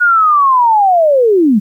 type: linear sweep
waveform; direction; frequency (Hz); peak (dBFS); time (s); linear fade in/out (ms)
sine; down; 1461 to 189.3; -6; 0-1.6; 20
effects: 8-bit